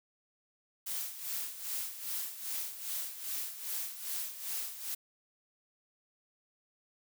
blue noise with tremolo, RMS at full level -36 dBFS, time 0.86-4.95 s, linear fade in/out 10 ms, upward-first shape sine, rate 2.5 Hz, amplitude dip 70%, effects none

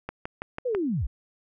click train, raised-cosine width 0.5 ms, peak -17 dBFS, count 5, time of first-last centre 0.09-0.749 s, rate 6.07 Hz
sine linear sweep, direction down, 523.3 to 36.71 Hz, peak -24 dBFS, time 0.65-1.07 s, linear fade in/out 10 ms
effects none

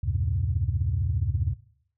sine tone cluster, 72.8 / 89.4 / 104.5 / 128.8 Hz, D2 / F2 / G#2 / C3, -15 / +41 / +11 / -27 cents, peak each -28 / -26 / -29 / -31 dBFS, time 0.03-1.54 s, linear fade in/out 10 ms, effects noise-tail reverb RT60 0.7 s tail -21 dB re dry + tanh soft clip ceiling -14 dBFS

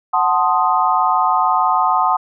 sine chord, F# diminished seventh, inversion none, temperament equal, 740 / 880 / 1046.5 / 1244.5 Hz, F#5 / A5 / C6 / Eb6, 0 / 0 / 0 / 0 cents, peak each -18 dBFS, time 0.13-2.17 s, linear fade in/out 10 ms, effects none

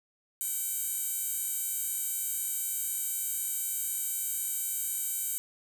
15% pulse tone with high-pass filter, 766 Hz, G5, 40 cents flat, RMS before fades -33 dBFS, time 0.41-5.38 s, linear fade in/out 0 ms, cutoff 9700 Hz, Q 2.3, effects none

